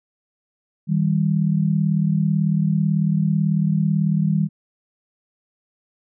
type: tone pair together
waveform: sine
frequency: 158.9 / 197.02 Hz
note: D#3 / G3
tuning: +37 / +9 cents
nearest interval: major third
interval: 372 cents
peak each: -18 / -20 dBFS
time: 0.87-4.49 s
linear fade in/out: 50 ms
effects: none